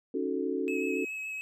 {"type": "chord", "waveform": "sine", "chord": "D# half-diminished seventh", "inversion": "third", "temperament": "equal", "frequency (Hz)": [277.2, 311.1, 370, 440], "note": ["C#4", "D#4", "F#4", "A4"], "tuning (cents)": [0, 0, 0, 0], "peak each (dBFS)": [-33, -37, -33, -34], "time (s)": [0.14, 1.05], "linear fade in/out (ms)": 5}
{"type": "tone with vibrato", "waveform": "triangle", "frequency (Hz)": 2570, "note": "E7", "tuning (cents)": -45, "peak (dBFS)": -33, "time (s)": [0.68, 1.41], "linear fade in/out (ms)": 0, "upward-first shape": "sine", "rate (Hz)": 7.1, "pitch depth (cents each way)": 14}
{"effects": []}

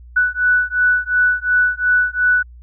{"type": "beating tone pair", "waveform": "sine", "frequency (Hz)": [1482, 1484.8], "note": ["F#6", "F#6"], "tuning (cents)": [2, 6], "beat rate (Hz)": 2.8, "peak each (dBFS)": -16, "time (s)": [0.16, 2.43], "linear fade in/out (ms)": 10, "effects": ["added 60 Hz sine -37 dBFS peak until 2.62 s"]}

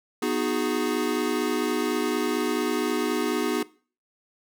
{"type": "chord", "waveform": "square", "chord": "G# minor seventh", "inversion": "first", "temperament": "equal with one note detuned", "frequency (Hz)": [246.9, 311.1, 366, 415.3], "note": ["B3", "D#4", "F#4", "G#4"], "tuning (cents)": [0, 0, -19, 0], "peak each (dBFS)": -30, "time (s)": [0.22, 3.63], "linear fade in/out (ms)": 5, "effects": ["noise-tail reverb RT60 0.4 s tail -20 dB re dry"]}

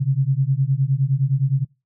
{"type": "beating tone pair", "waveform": "sine", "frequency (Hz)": [130.81, 140.51], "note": ["C3", "C#3"], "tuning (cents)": [0, 24], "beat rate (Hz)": 9.7, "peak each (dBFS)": -19, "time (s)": [0, 1.65], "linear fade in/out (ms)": 20, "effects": ["noise-tail reverb RT60 0.3 s tail -26 dB re dry"]}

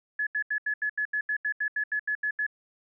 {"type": "tone bursts", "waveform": "sine", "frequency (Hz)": 1705, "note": "G#6", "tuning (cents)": 45, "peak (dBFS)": -25, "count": 15, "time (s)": [0.19, 2.466], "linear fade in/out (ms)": 5, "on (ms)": 78, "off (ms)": 79, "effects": []}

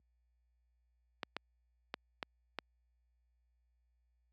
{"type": "clicks", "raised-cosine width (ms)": 0.3, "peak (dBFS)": -21, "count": 5, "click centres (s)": [1.232, 1.366, 1.941, 2.228, 2.587], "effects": ["added 60 Hz sine -53 dBFS peak until 4.32 s", "high-pass 200 Hz 12 dB/octave"]}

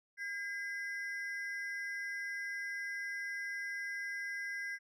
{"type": "ring-modulated tone", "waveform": "triangle", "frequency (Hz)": 1820, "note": "A#6", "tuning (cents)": -42, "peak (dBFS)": -33, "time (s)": [0.17, 4.79], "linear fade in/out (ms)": 50, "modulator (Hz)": 202, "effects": []}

